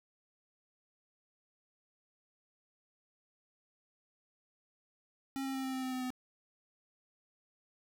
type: tone with pitch steps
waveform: square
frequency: 270.5 / 268 / 265.5 / 263.1 / 260.7 / 258.3 / 255.9 / 253.6 Hz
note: C#4 / C4 / C4 / C4 / C4 / C4 / C4 / B3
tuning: -42 / +42 / +25 / +10 / -6 / -22 / -38 / +46 cents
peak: -36 dBFS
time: 5.36-6.104 s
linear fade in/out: 0 ms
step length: 93 ms
effects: none